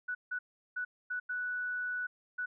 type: tone bursts at uneven times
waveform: sine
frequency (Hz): 1480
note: F#6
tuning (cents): 0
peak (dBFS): -33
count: 6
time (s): 0.08-0.15 / 0.31-0.39 / 0.76-0.85 / 1.1-1.2 / 1.29-2.07 / 2.38-2.46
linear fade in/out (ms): 10
effects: none